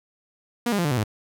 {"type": "tone with pitch steps", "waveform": "sawtooth", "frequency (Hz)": [238.8, 203.1, 172.8, 147, 125.05, 106.37], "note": ["A#3", "G#3", "F3", "D3", "B2", "G#2"], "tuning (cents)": [42, -38, -18, 2, 22, 42], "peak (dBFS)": -17, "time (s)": [0.66, 1.038], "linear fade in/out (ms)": 5, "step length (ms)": 63, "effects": []}